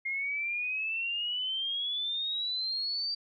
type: exponential sweep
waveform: sine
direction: up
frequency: 2125 to 4680 Hz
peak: -30 dBFS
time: 0.05-3.15 s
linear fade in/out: 10 ms
effects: none